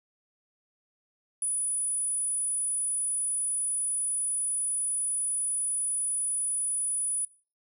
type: tone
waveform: sine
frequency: 9870 Hz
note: D#9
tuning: 15 cents flat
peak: -26 dBFS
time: 1.42-7.25 s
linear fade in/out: 2 ms
effects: noise-tail reverb RT60 0.4 s tail -25 dB re dry